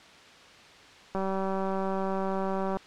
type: click train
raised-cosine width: 1 ms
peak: -18 dBFS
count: 312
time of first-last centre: 1.15-2.77 s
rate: 192 Hz
effects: white hiss -51 dBFS RMS until 2.86 s + low-pass 4000 Hz 12 dB/octave